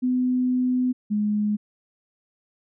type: tone pair in turn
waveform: sine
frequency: 252.1 / 209.3 Hz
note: B3 / G#3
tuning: +36 / +14 cents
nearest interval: minor third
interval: 322 cents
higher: first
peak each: -19 / -20 dBFS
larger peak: first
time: 0.02-0.93 / 1.1-1.57 s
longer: first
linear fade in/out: 20 ms
effects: none